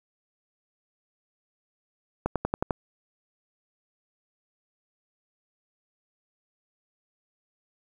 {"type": "accelerating click train", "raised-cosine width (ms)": 1, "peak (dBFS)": -11, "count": 6, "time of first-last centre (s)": [2.26, 2.708], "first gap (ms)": 97, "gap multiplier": 0.96, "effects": ["8-bit"]}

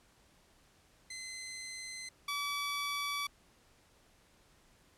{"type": "tone pair in turn", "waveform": "15% pulse", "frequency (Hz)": [2054, 1147.1], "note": ["C7", "D6"], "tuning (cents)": [-33, -41], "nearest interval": "minor seventh", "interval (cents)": 1008, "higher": "first", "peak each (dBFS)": [-36, -28], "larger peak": "second", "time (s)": [[1.1, 2.09], [2.28, 3.27]], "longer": "neither", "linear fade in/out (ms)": 5, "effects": ["pink hiss -66 dBFS RMS until 4.97 s", "low-pass 11000 Hz 12 dB/octave"]}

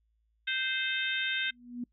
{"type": "harmonic tone", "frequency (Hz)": 521, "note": "C5", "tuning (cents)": -7, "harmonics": [3, 4, 5, 6, 7], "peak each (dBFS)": [-33, -37, -36, -37, -35], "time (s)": [0.47, 1.51], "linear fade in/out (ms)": 10}
{"type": "tone with exponential growth", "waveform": "sine", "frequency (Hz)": 242.8, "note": "B3", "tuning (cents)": -29, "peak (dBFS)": -31, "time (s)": [1.42, 1.84], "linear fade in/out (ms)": 5, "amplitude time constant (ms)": 91}
{"effects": ["noise-tail reverb RT60 0.1 s tail -24 dB re dry", "added 55 Hz sine -70 dBFS peak until 1.92 s"]}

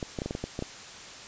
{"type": "clicks", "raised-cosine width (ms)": 2, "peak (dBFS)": -18, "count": 9, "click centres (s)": [0.028, 0.188, 0.219, 0.26, 0.309, 0.351, 0.44, 0.591, 0.624], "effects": ["white hiss -44 dBFS RMS until 1.27 s", "resampled to 16000 Hz"]}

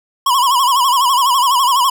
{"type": "tone with vibrato", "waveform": "square", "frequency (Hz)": 1035, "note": "C6", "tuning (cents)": -19, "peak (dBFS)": -11, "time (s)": [0.26, 1.9], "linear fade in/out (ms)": 5, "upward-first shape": "sine", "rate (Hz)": 12, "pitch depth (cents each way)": 130, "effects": []}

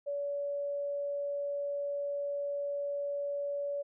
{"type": "tone", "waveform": "sine", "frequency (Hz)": 570, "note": "C#5", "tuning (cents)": 48, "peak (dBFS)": -32, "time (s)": [0.06, 3.83], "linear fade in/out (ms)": 20, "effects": []}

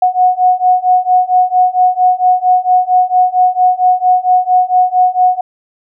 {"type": "beating tone pair", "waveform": "sine", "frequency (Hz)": [730, 734.4], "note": ["F#5", "F#5"], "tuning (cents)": [-24, -13], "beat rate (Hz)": 4.4, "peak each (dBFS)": [-11, -10], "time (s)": [0.02, 5.41], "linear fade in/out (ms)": 5, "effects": []}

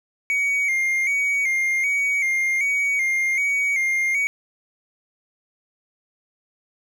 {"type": "tone with vibrato", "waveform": "triangle", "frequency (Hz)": 2183, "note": "C#7", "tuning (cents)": -27, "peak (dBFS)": -17, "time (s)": [0.3, 4.27], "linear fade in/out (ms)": 0, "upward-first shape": "square", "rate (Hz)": 1.3, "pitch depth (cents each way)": 54, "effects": []}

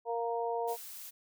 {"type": "harmonic tone", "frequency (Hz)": 233.1, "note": "A#3", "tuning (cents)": 0, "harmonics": [2, 3, 4], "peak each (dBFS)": [-34, -36, -37], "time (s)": [0.05, 0.77], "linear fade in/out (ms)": 50}
{"type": "noise", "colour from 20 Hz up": "blue", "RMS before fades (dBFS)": -46, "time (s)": [0.67, 1.11], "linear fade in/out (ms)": 20}
{"effects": []}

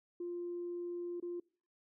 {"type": "tone with dropouts", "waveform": "sine", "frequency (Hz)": 349.2, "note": "F4", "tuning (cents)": 0, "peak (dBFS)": -37, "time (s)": [0.2, 1.4], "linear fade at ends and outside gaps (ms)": 5, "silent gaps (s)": [1.201, 1.225], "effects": ["noise-tail reverb RT60 0.5 s tail -26 dB re dry", "tanh soft clip ceiling -33 dBFS"]}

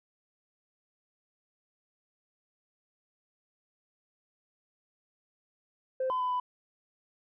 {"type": "tone with pitch steps", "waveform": "sine", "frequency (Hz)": [520, 1015, 1002, 996], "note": ["C5", "B5", "B5", "B5"], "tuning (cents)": [-11, 47, 25, 14], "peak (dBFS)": -26, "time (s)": [6, 6.4], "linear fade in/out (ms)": 5, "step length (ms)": 100, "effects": ["tanh soft clip ceiling -25 dBFS"]}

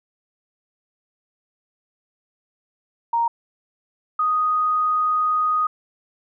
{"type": "tone pair in turn", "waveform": "sine", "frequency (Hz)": [932.3, 1244.5], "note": ["A#5", "D#6"], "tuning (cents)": [0, 0], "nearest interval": "perfect fourth", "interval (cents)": 500, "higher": "second", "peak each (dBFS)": -17, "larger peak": "neither", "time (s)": [[3.13, 3.28], [4.19, 5.67]], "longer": "second", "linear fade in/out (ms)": 5, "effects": []}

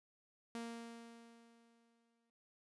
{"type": "tone with exponential decay", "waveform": "sawtooth", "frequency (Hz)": 232.2, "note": "A#3", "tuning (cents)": -7, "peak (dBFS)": -38, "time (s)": [0.55, 2.3], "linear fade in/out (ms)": 0, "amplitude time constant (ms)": 380, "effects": ["resampled to 24000 Hz"]}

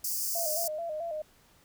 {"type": "high-pass noise", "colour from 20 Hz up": "white", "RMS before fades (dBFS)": -32, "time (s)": [0.04, 0.68], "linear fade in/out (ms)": 5, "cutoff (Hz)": 4700, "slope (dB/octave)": 96}
{"type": "tone with vibrato", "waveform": "sine", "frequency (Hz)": 645, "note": "E5", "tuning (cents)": -38, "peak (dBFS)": -32, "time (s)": [0.35, 1.22], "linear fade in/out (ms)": 5, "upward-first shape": "square", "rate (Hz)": 4.6, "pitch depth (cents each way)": 83}
{"effects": ["pink hiss -62 dBFS RMS until 1.64 s"]}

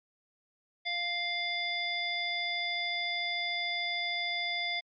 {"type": "harmonic tone", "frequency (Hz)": 698.5, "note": "F5", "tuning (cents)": 0, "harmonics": [1, 3, 5, 7], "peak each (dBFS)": [-39, -33, -35, -40], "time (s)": [0.85, 4.81], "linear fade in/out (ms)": 20, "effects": ["MP3 64 kbps"]}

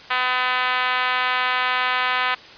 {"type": "tone with high-pass filter", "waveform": "5% pulse", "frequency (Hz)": 252.6, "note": "B3", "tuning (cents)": 39, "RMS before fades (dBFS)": -21, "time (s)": [0.1, 2.35], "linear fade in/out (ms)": 10, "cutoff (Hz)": 970, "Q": 1.4, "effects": ["white hiss -42 dBFS RMS until 2.57 s", "resampled to 11025 Hz"]}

